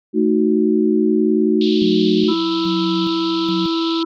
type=chord; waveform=sine; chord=D# diminished; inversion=second; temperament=equal; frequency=220 / 311.1 / 370 Hz; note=A3 / D#4 / F#4; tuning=0 / 0 / 0 cents; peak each=-17 dBFS; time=0.13-2.35 s; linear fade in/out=50 ms
type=band-pass noise; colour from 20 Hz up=white; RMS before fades=-28 dBFS; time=1.61-4.03 s; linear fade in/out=2 ms; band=3000 to 4200 Hz; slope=48 dB/octave
type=tone with tremolo; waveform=sine; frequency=182.3 Hz; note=F#3; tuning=25 cents flat; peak=-21 dBFS; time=1.82-3.66 s; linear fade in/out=0 ms; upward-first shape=square; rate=1.2 Hz; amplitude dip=70%
type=harmonic tone; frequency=329.6 Hz; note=E4; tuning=in tune; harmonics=1 / 3 / 4; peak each=-17 / -30 / -28 dBFS; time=2.28-4.05 s; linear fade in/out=10 ms
effects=none